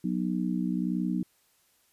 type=harmonic tone; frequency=61.4 Hz; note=B1; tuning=9 cents flat; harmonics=3 / 4 / 5; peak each=-29 / -31 / -33 dBFS; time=0.04-1.23 s; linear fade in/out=5 ms; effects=white hiss -67 dBFS RMS until 1.92 s + resampled to 32000 Hz